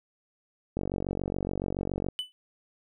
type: click train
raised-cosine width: 2 ms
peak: -17 dBFS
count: 63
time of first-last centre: 0.77-2.086 s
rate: 47.1 Hz
type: tone with exponential decay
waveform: triangle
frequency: 2998 Hz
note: F#7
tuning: 22 cents sharp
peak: -24 dBFS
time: 2.19-2.32 s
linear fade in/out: 0 ms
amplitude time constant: 28 ms
effects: none